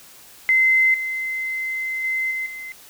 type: tone with level steps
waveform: sine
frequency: 2064 Hz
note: C7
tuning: 24 cents flat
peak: -13 / -23 / -20 / -23 / -31 dBFS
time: 0.49-2.72 s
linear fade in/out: 0 ms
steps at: 0.94 / 2.04 / 2.31 / 2.46 s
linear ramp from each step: 2 ms
effects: white hiss -46 dBFS RMS until 2.89 s